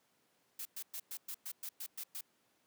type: noise bursts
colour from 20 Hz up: blue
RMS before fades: -43 dBFS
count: 10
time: 0.59-2.21 s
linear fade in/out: 5 ms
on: 63 ms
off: 110 ms
effects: pink hiss -74 dBFS RMS until 2.66 s + high-pass 200 Hz 12 dB/octave